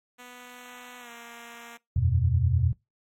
5% pulse tone with pitch glide, 246.9 to 234.8 Hz, B3 to A#3, 0 to +13 cents, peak -33 dBFS, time 0.18-1.78 s, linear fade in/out 20 ms, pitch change -87 cents, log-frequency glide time 1-1.1 s
sine chord, E suspended second, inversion none, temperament equal, 82.41 / 92.5 / 123.47 Hz, E2 / F#2 / B2, 0 / 0 / 0 cents, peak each -25 dBFS, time 1.96-2.73 s, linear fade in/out 5 ms
effects noise-tail reverb RT60 0.2 s tail -22 dB re dry + AAC 48 kbps

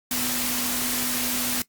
sine tone in noise, 246.9 Hz, B3, in tune, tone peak -32 dBFS, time 0.11-1.62 s, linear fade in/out 2 ms, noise white, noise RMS -26 dBFS, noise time 0.11-1.62 s, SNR -9 dB, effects noise-tail reverb RT60 0.1 s tail -19 dB re dry + Opus 48 kbps

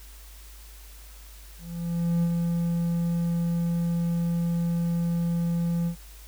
triangle tone with ADSR envelope, 170.1 Hz, F3, 45 cents flat, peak -18 dBFS, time 1.58-5.96 s, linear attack 650 ms, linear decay 54 ms, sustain -3 dB, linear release 91 ms, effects added 51 Hz sine -44 dBFS peak until 6.27 s + white hiss -51 dBFS RMS until 6.27 s

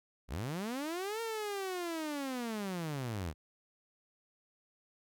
sawtooth linear two-way sweep, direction up then down, 48.56 to 462.3 to 71 Hz, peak -32 dBFS, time 0.28-3.34 s, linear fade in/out 50 ms, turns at 1.21 s, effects none

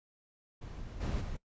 brown noise with level steps, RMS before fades -44 / -33 / -39 dBFS, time 0.61-1.37 s, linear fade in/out 10 ms, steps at 1 / 1.2 s, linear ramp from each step 20 ms, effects noise-tail reverb RT60 0.1 s tail -18 dB re dry + resampled to 16000 Hz

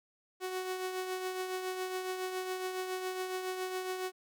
sawtooth tone with tremolo, 371.1 Hz, F#4, 5 cents sharp, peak -29 dBFS, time 0.4-4.12 s, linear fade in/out 50 ms, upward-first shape triangle, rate 7.2 Hz, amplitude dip 50%, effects none

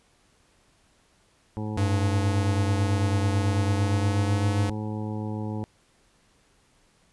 harmonic tone, 107.1 Hz, A2, 46 cents flat, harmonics 1 / 2 / 3 / 4 / 5 / 7 / 8 / 9, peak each -31 / -33 / -37 / -41 / -43 / -46 / -43 / -48 dBFS, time 1.57-5.64 s, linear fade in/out 0 ms
square tone with pitch glide, 98 to 100.06 Hz, G2 to G2, 0 to +36 cents, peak -23 dBFS, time 1.77-4.7 s, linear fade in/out 5 ms, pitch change +36 cents, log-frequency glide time 3.49-4.53 s
effects pink hiss -63 dBFS RMS until 7.12 s + resampled to 24000 Hz

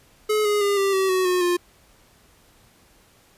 square tone with pitch steps, 426.6 / 415.2 / 404.1 / 393.2 / 382.7 / 372.5 / 362.5 / 352.8 Hz, G#4 / G#4 / G#4 / G4 / G4 / F#4 / F#4 / F4, +46 / 0 / -47 / +5 / -42 / +12 / -35 / +18 cents, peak -19 dBFS, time 0.29-1.57 s, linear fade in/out 10 ms, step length 160 ms, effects pink hiss -56 dBFS RMS until 3.37 s + resampled to 32000 Hz

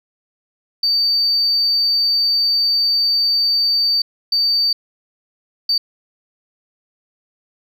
sine tone bursts at uneven times, 4605 Hz, D8, 35 cents flat, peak -12 dBFS, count 3, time 0.83-4.02 / 4.32-4.73 / 5.69-5.78 s, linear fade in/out 5 ms, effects tanh soft clip ceiling -10 dBFS

